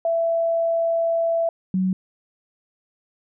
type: tone pair in turn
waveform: sine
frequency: 666 / 186.89 Hz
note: E5 / F#3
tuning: +18 / +18 cents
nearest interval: octave + minor seventh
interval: 2200 cents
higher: first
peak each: -18 dBFS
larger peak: neither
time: 0.05-1.49 / 1.74-1.93 s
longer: first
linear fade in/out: 2 ms
effects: none